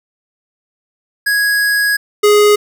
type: tone pair in turn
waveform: square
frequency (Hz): 1661.2 / 416.3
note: G#6 / G#4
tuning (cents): 0 / +4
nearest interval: 2 octaves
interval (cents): 2396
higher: first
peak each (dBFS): -12 / -7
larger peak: second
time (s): 1.26-1.97 / 2.23-2.56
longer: first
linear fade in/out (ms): 10
effects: none